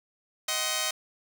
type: chord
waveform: 5% pulse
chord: C diminished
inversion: first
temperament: just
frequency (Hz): 627.9 / 753.5 / 1046.5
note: Eb5 / Gb5 / C6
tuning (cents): +16 / +31 / 0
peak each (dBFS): -19 / -22 / -22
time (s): 0.48-0.91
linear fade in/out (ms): 5
effects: none